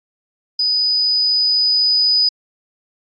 sine tone with level ramp, 4978 Hz, D#8, in tune, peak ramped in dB -14 to -11 dBFS, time 0.59-2.29 s, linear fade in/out 5 ms, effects AAC 64 kbps

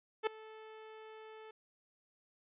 sawtooth tone with ADSR envelope, 437.3 Hz, A4, 11 cents flat, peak -24 dBFS, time 0.23-1.51 s, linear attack 38 ms, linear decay 5 ms, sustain -22 dB, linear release 4 ms, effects resampled to 8000 Hz

